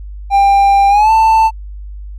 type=tone with pitch glide; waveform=triangle; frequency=795 to 887.2 Hz; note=G5 to A5; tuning=+24 to +14 cents; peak=-4 dBFS; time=0.3-1.51 s; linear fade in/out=50 ms; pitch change=+190 cents; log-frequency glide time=0.89-1.11 s; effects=added 50 Hz sine -25 dBFS peak until 2.18 s